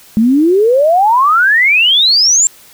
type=exponential sweep; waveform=sine; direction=up; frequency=211.3 to 7500 Hz; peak=-6 dBFS; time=0.17-2.47 s; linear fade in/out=0 ms; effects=white hiss -41 dBFS RMS until 2.73 s